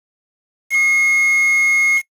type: tone with quantisation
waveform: triangle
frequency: 2158 Hz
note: C#7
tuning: 47 cents flat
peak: -10 dBFS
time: 0.7-2.02 s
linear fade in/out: 50 ms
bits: 5
effects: noise-tail reverb RT60 0.1 s tail -21 dB re dry + resampled to 32000 Hz